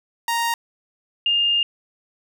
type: tone pair in turn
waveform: sawtooth / sine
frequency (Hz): 932.3 / 2818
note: A#5 / F7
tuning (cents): 0 / +15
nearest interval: octave + perfect fifth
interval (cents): 1915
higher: second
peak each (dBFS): -16 / -16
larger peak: neither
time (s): 0.28-0.54 / 1.26-1.63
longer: second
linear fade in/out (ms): 2
effects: none